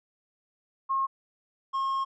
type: tone pair in turn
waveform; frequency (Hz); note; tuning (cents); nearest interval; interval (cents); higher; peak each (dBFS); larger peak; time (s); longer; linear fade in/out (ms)
sine / triangle; 1078 / 1078; C#6 / C#6; -49 / -49; unison; 0; neither; -24 / -24; neither; 0.89-1.07 / 1.73-2.05; second; 20
effects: resampled to 16000 Hz